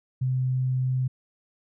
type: tone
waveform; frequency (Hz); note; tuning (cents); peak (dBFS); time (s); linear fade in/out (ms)
sine; 128.8; C3; -27; -22; 0.21-1.08; 10
effects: none